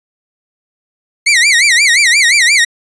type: tone with vibrato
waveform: sawtooth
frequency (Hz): 2093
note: C7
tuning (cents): 0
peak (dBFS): -3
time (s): 1.26-2.65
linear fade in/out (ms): 10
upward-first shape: sine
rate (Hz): 5.7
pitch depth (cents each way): 220
effects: resampled to 22050 Hz